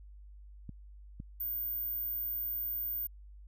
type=clicks; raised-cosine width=5 ms; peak=-30 dBFS; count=2; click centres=0.693 / 1.201 s
type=tone; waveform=sine; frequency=14460 Hz; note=A9; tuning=46 cents sharp; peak=-33 dBFS; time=1.4-3.07 s; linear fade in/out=5 ms
effects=added 50 Hz sine -49 dBFS peak until 3.47 s